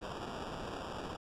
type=noise with sample-and-hold; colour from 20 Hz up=violet; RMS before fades=-42 dBFS; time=0.01-1.17 s; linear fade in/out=20 ms; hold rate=2100 Hz; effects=low-pass 6000 Hz 12 dB/octave